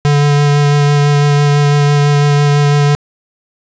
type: tone with vibrato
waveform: square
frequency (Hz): 145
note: D3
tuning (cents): -22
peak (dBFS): -8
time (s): 0.05-2.95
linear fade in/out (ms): 0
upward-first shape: sine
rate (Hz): 6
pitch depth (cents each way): 12
effects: resampled to 16000 Hz + 7-bit